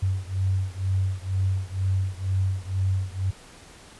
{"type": "beating tone pair", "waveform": "sine", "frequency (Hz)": [94.1, 96.2], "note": ["F#2", "G2"], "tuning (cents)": [30, -32], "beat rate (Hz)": 2.1, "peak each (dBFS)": [-25, -26], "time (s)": [0.02, 3.31], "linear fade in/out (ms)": 10, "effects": ["pink hiss -48 dBFS RMS until 3.99 s", "resampled to 24000 Hz"]}